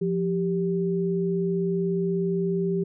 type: tone pair together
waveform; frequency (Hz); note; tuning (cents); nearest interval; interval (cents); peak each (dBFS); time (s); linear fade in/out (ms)
sine; 174.77 / 392; F3 / G4; +2 / 0; octave + major second; 1398; -25; 0.01-2.84; 10
effects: none